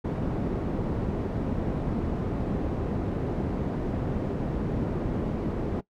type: low-pass noise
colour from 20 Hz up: white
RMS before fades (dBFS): -29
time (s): 0.04-5.81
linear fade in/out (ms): 10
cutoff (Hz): 310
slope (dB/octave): 12
effects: noise-tail reverb RT60 0.1 s tail -19 dB re dry